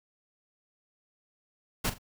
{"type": "noise with echo", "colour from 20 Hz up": "pink", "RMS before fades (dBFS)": -28, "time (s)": [1.84, 1.9], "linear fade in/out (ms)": 10, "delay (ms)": 42, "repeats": 2, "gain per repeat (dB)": -12, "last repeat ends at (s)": 1.984, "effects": []}